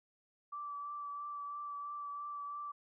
sine tone with vibrato, 1161 Hz, D6, 20 cents flat, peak -40 dBFS, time 0.52-2.72 s, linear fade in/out 10 ms, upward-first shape triangle, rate 3 Hz, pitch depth 19 cents each way, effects none

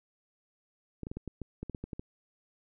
clicks, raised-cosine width 3 ms, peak -25 dBFS, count 12, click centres 1.033 / 1.069 / 1.115 / 1.17 / 1.277 / 1.417 / 1.63 / 1.697 / 1.748 / 1.84 / 1.932 / 1.995 s, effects none

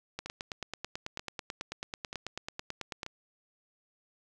two click trains, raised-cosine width 0.2 ms, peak -22 / -19 dBFS, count 4 / 27, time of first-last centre 0.26-3.064 / 0.19-3.032 s, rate 1.07 / 9.15 Hz, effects none

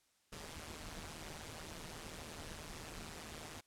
pink noise with amplitude modulation, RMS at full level -45 dBFS, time 0.32-3.61 s, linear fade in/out 10 ms, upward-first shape sine, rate 157 Hz, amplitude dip 80%, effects white hiss -75 dBFS RMS until 3.66 s + low-pass 10000 Hz 12 dB/octave

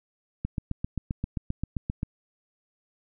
click train, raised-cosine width 5 ms, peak -16 dBFS, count 13, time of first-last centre 0.45-2.031 s, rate 7.59 Hz, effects none

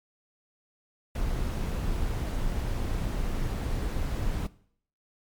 brown noise, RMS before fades -29 dBFS, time 1.15-4.47 s, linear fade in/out 5 ms, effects noise-tail reverb RT60 0.6 s tail -19 dB re dry + MP3 96 kbps

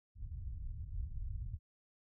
pink low-pass noise, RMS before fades -42 dBFS, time 0.15-1.59 s, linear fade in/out 50 ms, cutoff 100 Hz, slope 24 dB/octave, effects none

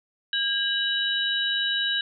sine tone cluster, 1620 / 2971 / 3851 Hz, G#6 / F#7 / B7, -43 / +6 / -44 cents, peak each -27 dBFS, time 0.33-2.01 s, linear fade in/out 2 ms, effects none

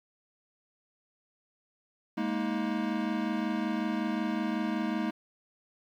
square chord, Ab suspended second, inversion none, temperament equal with one note detuned, 207.7 / 233.1 / 315.7 Hz, Ab3 / Bb3 / Eb4, 0 / 0 / +25 cents, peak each -34 dBFS, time 2.17-5.11 s, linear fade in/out 10 ms, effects low-pass 3000 Hz 12 dB/octave + 10-bit

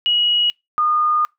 sine tone pair in turn, 2906 / 1221.8 Hz, F#7 / D#6, -32 / -32 cents, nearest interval octave + minor third, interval 1500 cents, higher first, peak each -14 dBFS, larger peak neither, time 0.06-0.5 / 0.78-1.25 s, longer second, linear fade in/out 0 ms, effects noise-tail reverb RT60 0.2 s tail -26 dB re dry

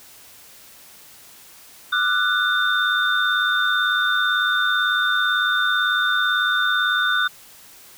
sine tone cluster, 1186 / 1386 / 1484 / 3606 Hz, D6 / F6 / F#6 / A7, +17 / -14 / +5 / +42 cents, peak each -26 / -26 / -19 / -24 dBFS, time 1.92-7.28 s, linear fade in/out 10 ms, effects white hiss -46 dBFS RMS until 7.97 s

